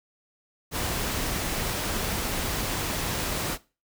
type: noise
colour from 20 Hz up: pink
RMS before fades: -29 dBFS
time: 0.71-3.58 s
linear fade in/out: 50 ms
effects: noise-tail reverb RT60 0.3 s tail -19 dB re dry